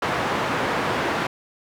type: band-pass noise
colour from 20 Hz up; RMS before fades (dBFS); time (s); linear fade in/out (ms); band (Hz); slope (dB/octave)
white; -24; 0.02-1.27; 5; 110 to 1400; 12
effects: none